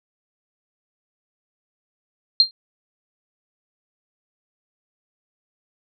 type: tone with exponential decay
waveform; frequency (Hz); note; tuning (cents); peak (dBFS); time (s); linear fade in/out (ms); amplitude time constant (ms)
sine; 4186; C8; 0; -6; 2.4-2.51; 1; 23
effects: none